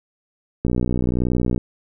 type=click train; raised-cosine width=3 ms; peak=-8 dBFS; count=58; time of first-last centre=0.65-1.578 s; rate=61.4 Hz; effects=none